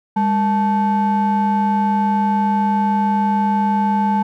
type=ring-modulated tone; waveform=triangle; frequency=335.5 Hz; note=E4; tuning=31 cents sharp; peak=-9 dBFS; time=0.16-4.23 s; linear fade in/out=10 ms; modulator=538 Hz; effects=none